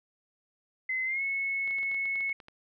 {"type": "tone with pitch glide", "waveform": "sine", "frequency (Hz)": [2048, 2195], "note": ["C7", "C#7"], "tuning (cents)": [-38, -18], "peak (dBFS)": -28, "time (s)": [0.89, 2.33], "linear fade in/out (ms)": 5, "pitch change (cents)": 120, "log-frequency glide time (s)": [1.05, 1.22]}
{"type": "clicks", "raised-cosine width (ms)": 0.3, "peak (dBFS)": -32, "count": 12, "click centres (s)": [1.676, 1.709, 1.785, 1.831, 1.915, 1.945, 2.056, 2.157, 2.207, 2.295, 2.402, 2.484]}
{"effects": []}